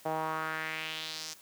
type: tone with band-pass filter sweep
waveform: sawtooth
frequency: 158.1 Hz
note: D#3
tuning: 28 cents sharp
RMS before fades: -36 dBFS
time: 0.05-1.34 s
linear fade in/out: 10 ms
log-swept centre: 700 to 6100 Hz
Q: 2.6
effects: white hiss -56 dBFS RMS until 1.41 s + high-pass 100 Hz 12 dB/octave